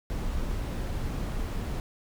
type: noise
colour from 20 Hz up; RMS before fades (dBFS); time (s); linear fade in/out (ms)
brown; -31; 0.1-1.8; 0
effects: none